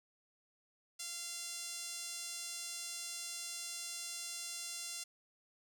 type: tone with band-pass filter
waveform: 5% pulse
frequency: 690 Hz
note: F5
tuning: 21 cents flat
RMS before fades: -44 dBFS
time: 0.99-5.04 s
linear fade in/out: 10 ms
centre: 9800 Hz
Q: 0.57
effects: 10-bit